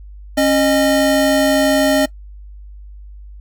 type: tone pair together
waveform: square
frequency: 273.5 / 614 Hz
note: C#4 / D#5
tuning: -23 / -23 cents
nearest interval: octave + major second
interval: 1400 cents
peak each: -15 dBFS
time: 0.37-2.06 s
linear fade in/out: 10 ms
effects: noise-tail reverb RT60 0.1 s tail -20 dB re dry + added 50 Hz sine -33 dBFS peak until 3.4 s